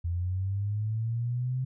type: linear sweep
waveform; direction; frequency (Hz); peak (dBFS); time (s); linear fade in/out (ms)
sine; up; 84 to 130.8; -27; 0.04-1.65; 10
effects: none